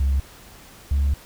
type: tone pair in turn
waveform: sine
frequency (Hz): 68.2 / 70.08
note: C#2 / C#2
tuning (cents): -28 / +19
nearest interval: unison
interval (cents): 47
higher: second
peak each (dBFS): -15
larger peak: neither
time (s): 0-0.2 / 0.91-1.14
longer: second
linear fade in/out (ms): 5
effects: tanh soft clip ceiling -15 dBFS + pink hiss -46 dBFS RMS until 1.25 s